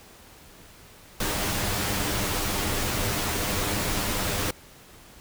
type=noise with comb filter; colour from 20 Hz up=pink; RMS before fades=-27 dBFS; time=1.2-4.51 s; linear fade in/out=5 ms; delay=9.9 ms; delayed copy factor=+0.5; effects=pink hiss -50 dBFS RMS until 5.2 s